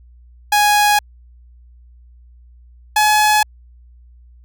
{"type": "tone pair in turn", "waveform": "sawtooth", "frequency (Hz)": [830.6, 848.1], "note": ["G#5", "G#5"], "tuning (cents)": [0, 36], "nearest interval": "unison", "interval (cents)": 36, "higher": "second", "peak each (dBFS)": -7, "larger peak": "neither", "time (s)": [[0.52, 0.99], [2.96, 3.43]], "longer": "neither", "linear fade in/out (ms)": 5, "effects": ["added 60 Hz sine -42 dBFS peak until 4.44 s"]}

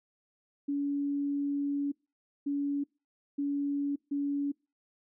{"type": "tone bursts at uneven times", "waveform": "sine", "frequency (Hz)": 283.9, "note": "C#4", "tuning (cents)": 41, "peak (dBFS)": -28, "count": 4, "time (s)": [[0.68, 1.92], [2.46, 2.84], [3.38, 3.96], [4.11, 4.52]], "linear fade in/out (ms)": 10, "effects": ["noise-tail reverb RT60 0.3 s tail -26 dB re dry"]}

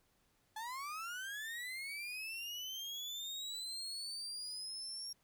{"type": "linear sweep", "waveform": "35% pulse", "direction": "up", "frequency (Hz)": [850, 5588], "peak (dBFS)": -40, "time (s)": [0.56, 5.13], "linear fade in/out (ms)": 5, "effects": ["pink hiss -75 dBFS RMS until 5.23 s"]}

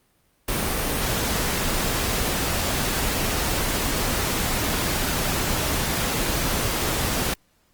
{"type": "noise", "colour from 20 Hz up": "pink", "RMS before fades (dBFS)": -24, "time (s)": [0.48, 7.34], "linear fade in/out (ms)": 5, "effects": ["pink hiss -64 dBFS RMS until 7.73 s", "Opus 32 kbps"]}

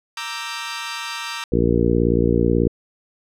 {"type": "chord", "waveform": "15% pulse", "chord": "E half-diminished seventh", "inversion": "second", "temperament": "equal", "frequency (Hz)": [932.3, 1174.7, 1318.5, 1568], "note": ["Bb5", "D6", "E6", "G6"], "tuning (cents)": [0, 0, 0, 0], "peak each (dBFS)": [-25, -26, -26, -27], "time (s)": [0.17, 1.44], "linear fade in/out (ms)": 2}
{"type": "harmonic tone", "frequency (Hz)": 58.27, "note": "A#1", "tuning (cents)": 0, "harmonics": [1, 2, 3, 4, 5, 6, 7, 8], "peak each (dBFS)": [-23, -23, -23, -23, -23, -23, -23, -23], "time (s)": [1.52, 2.68], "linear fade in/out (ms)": 5}
{"effects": ["low-pass 9000 Hz 12 dB/octave"]}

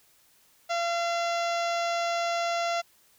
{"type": "harmonic tone", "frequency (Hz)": 684, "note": "F5", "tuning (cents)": -36, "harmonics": [1, 2, 3, 4, 5, 6, 7, 8, 9, 10], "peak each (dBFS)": [-27, -33, -37, -39, -41, -43, -44, -45, -46, -47], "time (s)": [0.69, 2.82], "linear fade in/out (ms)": 20, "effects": ["white hiss -62 dBFS RMS until 3.18 s"]}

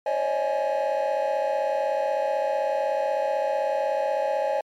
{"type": "tone cluster", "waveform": "triangle", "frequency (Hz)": [539, 575, 630, 835], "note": ["C#5", "D5", "D#5", "G#5"], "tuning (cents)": [-49, -37, 21, 9], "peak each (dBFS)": -25, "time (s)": [0.06, 4.61], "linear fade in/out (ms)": 5, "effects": ["tanh soft clip ceiling -15 dBFS", "MP3 96 kbps"]}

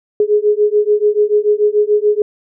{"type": "beating tone pair", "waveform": "sine", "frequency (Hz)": [415.3, 422.2], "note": ["G#4", "G#4"], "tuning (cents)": [0, 29], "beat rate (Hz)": 6.9, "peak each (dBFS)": -13, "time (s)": [0.2, 2.22], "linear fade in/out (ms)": 2, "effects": []}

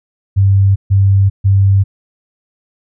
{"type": "tone bursts", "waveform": "sine", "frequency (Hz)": 98, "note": "G2", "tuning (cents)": 0, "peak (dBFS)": -6, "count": 3, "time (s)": [0.36, 1.84], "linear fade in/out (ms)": 20, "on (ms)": 400, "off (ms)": 140, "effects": []}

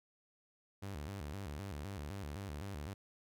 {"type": "tone with vibrato", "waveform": "sawtooth", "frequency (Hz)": 85.2, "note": "F2", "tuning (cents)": -42, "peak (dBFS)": -38, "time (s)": [0.82, 2.94], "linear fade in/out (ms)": 10, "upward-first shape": "square", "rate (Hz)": 3.9, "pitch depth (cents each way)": 260, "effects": []}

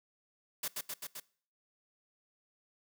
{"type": "noise with echo", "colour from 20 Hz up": "white", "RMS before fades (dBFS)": -36, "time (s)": [0.63, 0.68], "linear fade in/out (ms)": 5, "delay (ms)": 130, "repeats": 4, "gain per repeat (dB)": -2, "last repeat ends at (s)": 1.2, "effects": ["noise-tail reverb RT60 0.5 s tail -22 dB re dry", "high-pass 150 Hz 12 dB/octave"]}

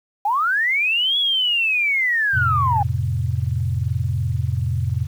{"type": "linear two-way sweep", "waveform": "sine", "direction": "up then down", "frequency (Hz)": [784, 3398, 784], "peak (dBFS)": -16, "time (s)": [0.25, 2.83], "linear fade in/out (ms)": 5, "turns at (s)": 1.18}
{"type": "chord", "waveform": "sine", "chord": "F major", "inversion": "none", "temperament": "equal", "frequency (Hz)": [87.31, 110, 130.81], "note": ["F2", "A2", "C3"], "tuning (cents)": [0, 0, 0], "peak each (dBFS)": -23, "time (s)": [2.33, 5.07], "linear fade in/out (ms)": 20}
{"effects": ["tanh soft clip ceiling -6 dBFS", "8-bit"]}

